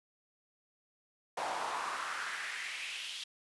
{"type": "noise with high-pass filter sweep", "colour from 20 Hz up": "brown", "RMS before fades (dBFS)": -39, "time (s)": [1.37, 3.24], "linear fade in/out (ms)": 5, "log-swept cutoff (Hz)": [730, 3400], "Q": 3, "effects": ["resampled to 24000 Hz"]}